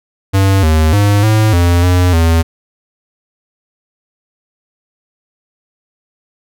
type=tone with pitch steps; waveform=square; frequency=97.1 / 78.6 / 102.1 / 108.6 / 86.9 / 90 / 82.4 Hz; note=G2 / D#2 / G#2 / A2 / F2 / F#2 / E2; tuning=-16 / +18 / -29 / -22 / -8 / -47 / 0 cents; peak=-8 dBFS; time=0.33-2.43 s; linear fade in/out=20 ms; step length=300 ms; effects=none